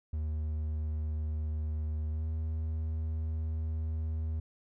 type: tone with pitch glide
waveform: triangle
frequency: 77.1 to 79.22 Hz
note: D#2 to D#2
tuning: -15 to +32 cents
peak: -29 dBFS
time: 0.13-4.4 s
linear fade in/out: 5 ms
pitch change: +47 cents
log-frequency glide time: 2.1-2.25 s
effects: none